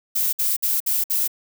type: noise bursts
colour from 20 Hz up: violet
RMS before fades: -21 dBFS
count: 5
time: 0.15-1.278 s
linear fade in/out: 10 ms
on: 180 ms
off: 57 ms
effects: none